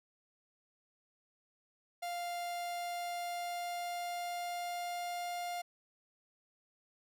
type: tone with pitch glide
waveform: 45% pulse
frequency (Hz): 698.5 to 703.4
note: F5 to F5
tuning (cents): 0 to +12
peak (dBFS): -37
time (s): 2.02-5.62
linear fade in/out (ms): 10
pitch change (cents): +12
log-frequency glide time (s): 2.36-5.32
effects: none